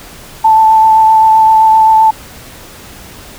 sine tone with vibrato, 880 Hz, A5, in tune, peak -3 dBFS, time 0.44-2.11 s, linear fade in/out 10 ms, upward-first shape triangle, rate 7.7 Hz, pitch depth 15 cents each way, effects pink hiss -33 dBFS RMS until 3.38 s

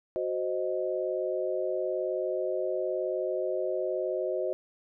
sine chord, C diminished, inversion second, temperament equal, 370 / 523.3 / 622.3 Hz, Gb4 / C5 / Eb5, 0 / 0 / 0 cents, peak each -32 dBFS, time 0.16-4.53 s, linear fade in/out 0 ms, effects none

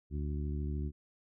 harmonic tone, 73.42 Hz, D2, in tune, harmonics 1 / 2 / 3 / 4 / 5, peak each -34 / -40 / -44 / -46 / -48 dBFS, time 0.1-0.92 s, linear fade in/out 50 ms, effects none

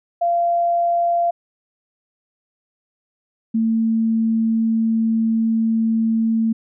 sine tone pair in turn, 689 / 224.7 Hz, F5 / A3, -24 / +37 cents, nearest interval octave + perfect fifth, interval 1939 cents, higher first, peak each -15 dBFS, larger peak neither, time 0.21-1.31 / 3.54-6.53 s, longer second, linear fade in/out 10 ms, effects none

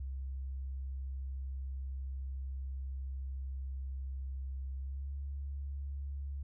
sine tone with pitch glide, 66.5 to 69.65 Hz, C2 to C#2, +29 to +9 cents, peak -37 dBFS, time 0-6.43 s, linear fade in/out 5 ms, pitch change +80 cents, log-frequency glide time 4.77-5.14 s, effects none

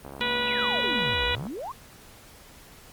click train, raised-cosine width 1 ms, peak -25 dBFS, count 99, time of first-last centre 0.05-1.468 s, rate 69.1 Hz
triangle tone with vibrato, 226.4 Hz, A3, 50 cents sharp, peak -35 dBFS, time 0.2-1.14 s, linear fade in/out 2 ms, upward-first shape sine, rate 1.9 Hz, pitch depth 27 cents each way
harmonic tone, 488.1 Hz, B4, 20 cents flat, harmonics 1 / 2 / 3 / 4 / 5 / 6 / 7 / 8, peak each -32 / -32 / -32 / -32 / -32 / -32 / -32 / -32 dBFS, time 0.21-1.35 s, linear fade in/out 0 ms
sine exponential two-way sweep, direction down then up, 2842 to 53.8 to 1152 Hz, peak -32 dBFS, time 0.47-1.72 s, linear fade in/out 5 ms, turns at 1.26 s
effects pink hiss -50 dBFS RMS until 2.92 s + Opus 32 kbps

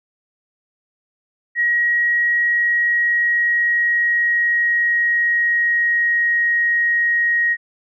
sine tone with pitch glide, 1900 to 1883.6 Hz, A#6 to A#6, +33 to +18 cents, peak -14 dBFS, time 1.55-7.57 s, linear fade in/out 50 ms, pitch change -15 cents, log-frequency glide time 2.35-6.43 s, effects none

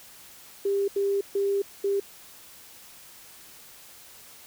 sine tone bursts at uneven times, 397.9 Hz, G4, 26 cents sharp, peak -22 dBFS, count 4, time 0.65-0.88 / 0.96-1.21 / 1.35-1.62 / 1.84-2 s, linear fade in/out 5 ms, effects white hiss -49 dBFS RMS until 4.46 s

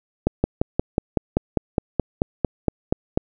slowing click train, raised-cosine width 2 ms, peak -4 dBFS, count 15, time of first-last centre 0.27-3.175 s, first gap 170 ms, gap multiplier 1.03, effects none

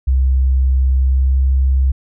sine tone with pitch glide, 65.41 to 66.21 Hz, C2 to C2, 0 to +21 cents, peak -10 dBFS, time 0.07-1.92 s, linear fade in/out 10 ms, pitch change +21 cents, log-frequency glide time 0.97-1.41 s, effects none

